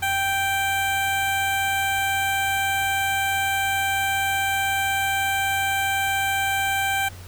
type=tone with notch filter; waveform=15% pulse; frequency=784 Hz; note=G5; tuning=in tune; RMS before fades=-23 dBFS; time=0.02-7.09 s; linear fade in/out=10 ms; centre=4900 Hz; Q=1.3; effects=added 91 Hz sine -38 dBFS peak until 7.27 s + pink hiss -45 dBFS RMS until 7.27 s